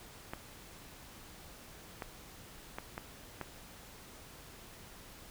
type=clicks; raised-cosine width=0.5 ms; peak=-24 dBFS; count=5; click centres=0.335 / 2.022 / 2.785 / 2.979 / 3.413 s; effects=pink hiss -53 dBFS RMS until 5.3 s